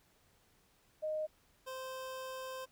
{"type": "tone pair in turn", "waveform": ["sine", "25% pulse"], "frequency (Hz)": [619, 520.5], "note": ["D#5", "C5"], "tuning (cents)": [-9, -9], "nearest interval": "minor third", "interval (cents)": 300, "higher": "first", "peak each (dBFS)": [-34, -38], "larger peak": "first", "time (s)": [[1.02, 1.27], [1.66, 2.66]], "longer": "second", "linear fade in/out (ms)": 20, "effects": ["pink hiss -70 dBFS RMS until 2.71 s"]}